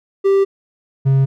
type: tone pair in turn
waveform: triangle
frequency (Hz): 392 / 135.04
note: G4 / C#3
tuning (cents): 0 / -45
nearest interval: octave + tritone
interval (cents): 1845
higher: first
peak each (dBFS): -8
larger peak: neither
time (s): 0.24-0.45 / 1.05-1.26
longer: neither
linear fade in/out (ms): 20
effects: none